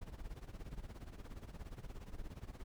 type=noise with tremolo; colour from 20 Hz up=brown; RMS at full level=-45 dBFS; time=0.01-2.64 s; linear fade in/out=10 ms; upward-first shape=sine; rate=17 Hz; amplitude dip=80%; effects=none